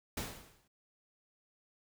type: noise with exponential decay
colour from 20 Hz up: pink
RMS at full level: -36 dBFS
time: 0.17-0.68 s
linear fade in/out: 5 ms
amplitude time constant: 110 ms
effects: none